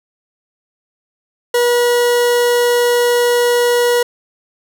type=tone; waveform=40% pulse; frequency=482.6 Hz; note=B4; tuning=40 cents flat; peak=-10 dBFS; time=1.54-4.03 s; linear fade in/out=5 ms; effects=none